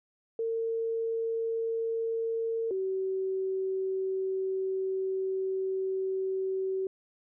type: tone pair in turn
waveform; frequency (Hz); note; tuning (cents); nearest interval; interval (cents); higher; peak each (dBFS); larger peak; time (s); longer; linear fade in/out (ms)
sine; 454.5 / 380.6; A#4 / F#4; -44 / +49; minor third; 307; first; -28; neither; 0.39-2.71 / 2.71-6.87; second; 2
effects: none